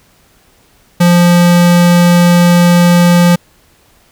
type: tone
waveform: square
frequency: 174.61 Hz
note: F3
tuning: in tune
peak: -5 dBFS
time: 1-3.36 s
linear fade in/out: 10 ms
effects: pink hiss -49 dBFS RMS until 4.11 s